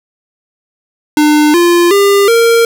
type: tone with pitch steps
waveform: square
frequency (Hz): 300 / 346.6 / 400.5 / 462.7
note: D4 / F4 / G4 / A#4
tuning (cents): +37 / -13 / +37 / -13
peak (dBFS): -6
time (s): 1.17-2.65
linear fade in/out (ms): 2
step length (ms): 370
effects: none